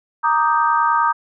sine chord, Eb major seventh, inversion second, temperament equal, 932.3 / 1174.7 / 1244.5 / 1568 Hz, Bb5 / D6 / Eb6 / G6, 0 / 0 / 0 / 0 cents, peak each -17 / -22 / -18 / -23 dBFS, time 0.23-1.13 s, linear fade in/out 20 ms, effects none

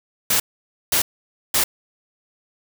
white noise bursts, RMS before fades -18 dBFS, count 3, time 0.3-1.64 s, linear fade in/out 5 ms, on 100 ms, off 520 ms, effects none

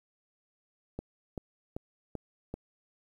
click train, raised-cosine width 2 ms, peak -23 dBFS, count 5, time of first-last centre 0.99-2.54 s, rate 2.58 Hz, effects 10-bit

